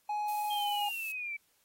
triangle tone with pitch glide, 838 to 823.1 Hz, G#5 to G#5, +15 to -16 cents, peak -29 dBFS, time 0.09-0.89 s, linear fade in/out 5 ms, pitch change -31 cents, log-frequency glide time 0.49-0.62 s
violet noise, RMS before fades -44 dBFS, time 0.28-1.12 s, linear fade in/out 2 ms
sine linear sweep, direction down, 3222 to 2288 Hz, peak -35 dBFS, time 0.5-1.37 s, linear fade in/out 10 ms
effects white hiss -71 dBFS RMS until 1.64 s + AAC 48 kbps

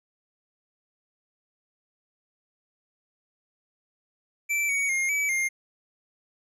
square tone with pitch steps, 2331 / 2244 / 2131 / 2290 / 2119 Hz, D7 / C#7 / C7 / D7 / C7, -14 / +21 / +31 / -44 / +21 cents, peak -24 dBFS, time 4.49-5.49 s, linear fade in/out 20 ms, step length 200 ms, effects low-pass 12000 Hz 12 dB/octave

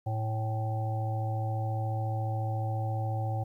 harmonic tone with a mistuned harmonic, 110.1 Hz, A2, 2 cents sharp, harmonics 1 / 3 / 5 / 7 / 8, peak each -29 / -45 / -41 / -37 / -49 dBFS, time 0.06-3.44 s, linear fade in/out 10 ms, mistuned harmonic 8, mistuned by -72 cents, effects 11-bit

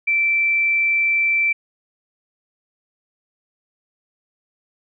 sine tone, 2336 Hz, D7, 10 cents flat, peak -15 dBFS, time 0.07-1.53 s, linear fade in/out 10 ms, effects none

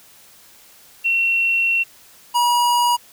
sine / square tone pair in turn, 2723 / 962.7 Hz, F7 / B5, -44 / -45 cents, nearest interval octave + tritone, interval 1801 cents, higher first, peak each -15 dBFS, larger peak neither, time 1.04-1.84 / 2.34-2.97 s, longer first, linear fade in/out 20 ms, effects white hiss -48 dBFS RMS until 3.12 s

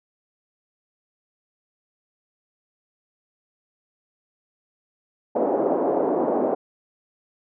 pink band-pass noise, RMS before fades -22 dBFS, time 5.35-6.55 s, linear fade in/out 10 ms, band 300 to 740 Hz, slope 24 dB/octave, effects none

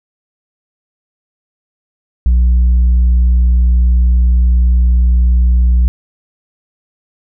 sine tone with tanh clipping, 60.7 Hz, B1, 29 cents flat, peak -7 dBFS, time 2.26-5.88 s, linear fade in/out 0 ms, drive 2 dB, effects none

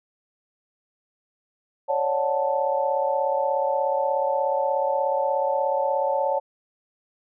sine chord, D major seventh, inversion third, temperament just, 550.6 / 587.3 / 734.2 / 881 Hz, C#5 / D5 / F#5 / A5, -12 / 0 / -14 / +2 cents, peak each -24 / -28 / -30 / -25 dBFS, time 1.88-6.4 s, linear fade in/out 20 ms, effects none

